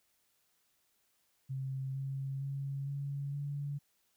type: tone with pitch steps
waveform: sine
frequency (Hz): 133.5 / 135.83 / 138.21 / 140.62 / 143.08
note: C3 / C#3 / C#3 / C#3 / D3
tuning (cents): +35 / -35 / -5 / +25 / -45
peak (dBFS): -35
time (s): 1.49-3.79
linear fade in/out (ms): 20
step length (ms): 460
effects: white hiss -75 dBFS RMS until 4.16 s